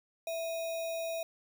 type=tone with sample-and-hold; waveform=sine; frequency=659.3 Hz; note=E5; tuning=in tune; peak=-33 dBFS; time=0.27-1.23 s; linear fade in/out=2 ms; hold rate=3150 Hz; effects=none